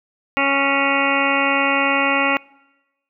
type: harmonic tone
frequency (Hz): 276.9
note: C#4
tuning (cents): -2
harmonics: 1 / 2 / 3 / 4 / 5 / 7 / 8 / 9 / 10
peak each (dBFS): -24 / -24 / -24 / -24 / -24 / -24 / -24 / -24 / -24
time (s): 0.37-2.37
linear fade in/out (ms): 0
effects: noise-tail reverb RT60 1.0 s tail -24 dB re dry